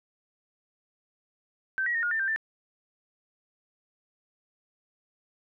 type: tone with pitch steps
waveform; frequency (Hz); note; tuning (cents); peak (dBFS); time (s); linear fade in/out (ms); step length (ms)
sine; 1551 / 1912 / 1839 / 1431 / 1790 / 1574 / 1777; G6 / A#6 / A#6 / F6 / A6 / G6 / A6; -19 / +43 / -24 / +42 / +29 / +7 / +17; -25; 1.78-2.361; 0; 83
effects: none